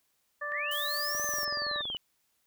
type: harmonic tone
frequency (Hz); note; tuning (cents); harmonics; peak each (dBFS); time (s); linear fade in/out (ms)
587.3; D5; 0; 1 / 2 / 3; -40 / -38 / -35; 0.41-1.82; 10
type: linear two-way sweep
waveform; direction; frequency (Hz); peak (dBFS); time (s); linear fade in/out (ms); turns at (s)
sine; up then down; 1757 to 6272 to 2912; -33; 0.52-1.97; 0; 1.25
type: noise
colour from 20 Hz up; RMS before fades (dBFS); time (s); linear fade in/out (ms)
violet; -39; 0.71-1.45; 5
type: click train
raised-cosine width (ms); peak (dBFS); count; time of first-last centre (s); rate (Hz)
1; -31; 18; 1.15-1.948; 21.3
effects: white hiss -74 dBFS RMS until 2.46 s